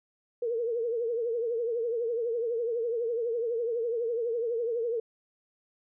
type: tone with vibrato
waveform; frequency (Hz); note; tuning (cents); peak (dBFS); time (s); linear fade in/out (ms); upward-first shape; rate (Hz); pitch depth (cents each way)
sine; 466.2; A#4; 0; -27; 0.42-5; 5; triangle; 12; 100
effects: none